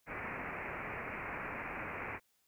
white low-pass noise, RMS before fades -42 dBFS, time 0.06-2.2 s, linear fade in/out 50 ms, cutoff 2500 Hz, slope 96 dB/octave, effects white hiss -75 dBFS RMS until 2.47 s

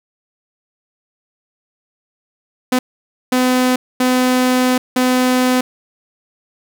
sawtooth tone bursts at uneven times, 253.3 Hz, B3, 44 cents sharp, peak -8 dBFS, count 4, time 2.72-2.79 / 3.32-3.76 / 4-4.78 / 4.96-5.61 s, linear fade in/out 5 ms, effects none

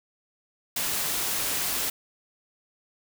white noise, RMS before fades -28 dBFS, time 0.76-1.9 s, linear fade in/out 5 ms, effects none

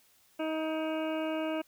harmonic tone with a mistuned harmonic, 315.5 Hz, D#4, 24 cents sharp, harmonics 1 / 2 / 3 / 4 / 5 / 7 / 8 / 9, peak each -33 / -34 / -43 / -45 / -46 / -48 / -48 / -47 dBFS, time 0.39-1.62 s, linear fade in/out 10 ms, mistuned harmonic 7, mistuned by +36 cents, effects white hiss -65 dBFS RMS until 1.67 s

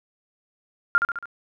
sine tone with echo, 1400 Hz, F6, 4 cents sharp, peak -13 dBFS, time 0.95-0.98 s, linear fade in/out 0 ms, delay 69 ms, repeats 4, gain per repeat -5 dB, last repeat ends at 1.256 s, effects none

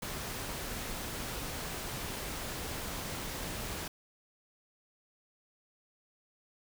pink noise, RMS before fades -39 dBFS, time 0.02-3.88 s, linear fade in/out 5 ms, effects none

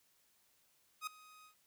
sawtooth tone with ADSR envelope, 1254 Hz, D#6, 13 cents sharp, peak -33 dBFS, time 1.01-1.55 s, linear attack 60 ms, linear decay 4 ms, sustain -21 dB, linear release 100 ms, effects white hiss -73 dBFS RMS until 1.66 s

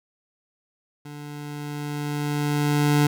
25% pulse tone with level ramp, 146.83 Hz, D3, in tune, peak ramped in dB -33 to -12 dBFS, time 1.05-3.07 s, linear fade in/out 5 ms, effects none

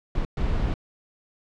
brown noise bursts at uneven times, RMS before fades -24 dBFS, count 2, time 0.15-0.25 / 0.37-0.74 s, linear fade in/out 2 ms, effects low-pass 4000 Hz 12 dB/octave

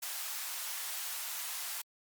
white high-pass noise, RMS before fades -39 dBFS, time 0.02-1.82 s, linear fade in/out 10 ms, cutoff 720 Hz, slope 24 dB/octave, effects Opus 48 kbps

